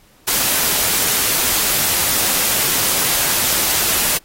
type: noise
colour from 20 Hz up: white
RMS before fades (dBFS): -17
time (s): 0.27-4.18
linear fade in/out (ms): 10
effects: pink hiss -52 dBFS RMS until 4.24 s + AAC 48 kbps